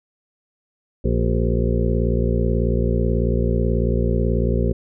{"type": "harmonic tone with a mistuned harmonic", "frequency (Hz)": 58.27, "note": "A#1", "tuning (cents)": 0, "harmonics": [1, 2, 3, 4, 6, 7, 8, 9], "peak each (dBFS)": [-20, -23, -25, -26, -28, -28, -29, -30], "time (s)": [1.04, 4.73], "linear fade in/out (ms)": 10, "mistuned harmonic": 6, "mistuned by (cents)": 65, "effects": []}